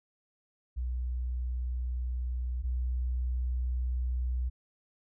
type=tone pair in turn; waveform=sine; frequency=61.74 / 62.09 Hz; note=B1 / B1; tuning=0 / +10 cents; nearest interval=unison; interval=10 cents; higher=second; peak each=-30 / -28 dBFS; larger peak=second; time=0.76-2.63 / 2.63-4.5 s; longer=neither; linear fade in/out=20 ms; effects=none